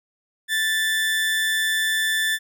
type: tone with amplitude modulation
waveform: 30% pulse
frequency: 1760 Hz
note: A6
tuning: in tune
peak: -16 dBFS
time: 0.48-2.39 s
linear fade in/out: 50 ms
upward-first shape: sine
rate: 182 Hz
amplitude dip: 30%
effects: none